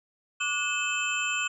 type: tone cluster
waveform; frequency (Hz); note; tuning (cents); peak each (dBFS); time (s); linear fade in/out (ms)
sine; 1164 / 1462 / 2600 / 3075 / 7310; D6 / F#6 / E7 / G7 / A#8; -16 / -21 / -24 / -34 / -35; -35 / -33 / -29 / -34 / -36; 0.4-1.48; 10
effects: none